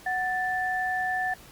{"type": "tone pair together", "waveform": "sine", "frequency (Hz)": [740.8, 1762], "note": ["F#5", "A6"], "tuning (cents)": [2, 2], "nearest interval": "octave + minor third", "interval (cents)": 1500, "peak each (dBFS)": [-28, -28], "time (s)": [0.06, 1.34], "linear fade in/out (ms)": 5, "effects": ["pink hiss -50 dBFS RMS until 1.51 s", "Opus 48 kbps"]}